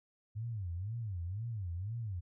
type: tone with vibrato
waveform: sine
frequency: 100.1 Hz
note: G2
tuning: 37 cents sharp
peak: -36 dBFS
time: 0.35-2.21 s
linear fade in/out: 20 ms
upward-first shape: sine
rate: 2 Hz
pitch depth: 290 cents each way
effects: none